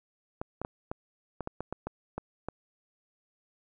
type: clicks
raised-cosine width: 1 ms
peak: -20 dBFS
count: 11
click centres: 0.415 / 0.616 / 0.649 / 0.915 / 1.407 / 1.474 / 1.606 / 1.726 / 1.87 / 2.18 / 2.486 s
effects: none